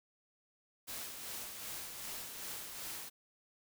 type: noise with tremolo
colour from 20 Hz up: white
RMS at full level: -43 dBFS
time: 0.87-3.1 s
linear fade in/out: 20 ms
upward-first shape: sine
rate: 2.6 Hz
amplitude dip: 40%
effects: none